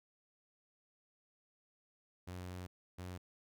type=tone bursts at uneven times; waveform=sawtooth; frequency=90.5 Hz; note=F#2; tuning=38 cents flat; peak=-40 dBFS; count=2; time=2.27-2.67 / 2.98-3.18 s; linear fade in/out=10 ms; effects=none